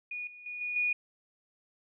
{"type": "tone with level steps", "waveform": "sine", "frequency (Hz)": 2455, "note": "D#7", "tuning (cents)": -24, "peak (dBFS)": [-35, -47, -37, -32, -26], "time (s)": [0.11, 0.93], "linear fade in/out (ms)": 5, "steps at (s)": [0.27, 0.46, 0.61, 0.76], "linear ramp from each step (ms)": 2, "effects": []}